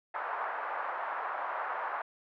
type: band-pass noise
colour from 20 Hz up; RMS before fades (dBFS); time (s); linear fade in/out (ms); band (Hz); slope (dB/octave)
pink; -36; 0.14-2.02; 5; 710 to 1500; 24
effects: none